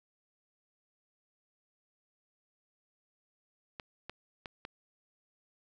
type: clicks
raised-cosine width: 0.3 ms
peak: -25 dBFS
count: 4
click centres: 3.798 / 4.096 / 4.458 / 4.651 s
effects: none